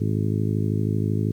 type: harmonic tone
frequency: 52.8 Hz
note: G#1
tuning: 29 cents sharp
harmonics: 2 / 3 / 4 / 5 / 6 / 7 / 8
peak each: -23 / -27 / -29 / -31 / -33 / -34 / -35 dBFS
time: 0-1.32 s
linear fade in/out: 10 ms
effects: 9-bit